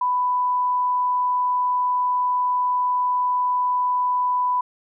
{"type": "tone", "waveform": "sine", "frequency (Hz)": 994, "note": "B5", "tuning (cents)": 11, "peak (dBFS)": -18, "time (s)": [0.01, 4.61], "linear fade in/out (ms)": 5, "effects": []}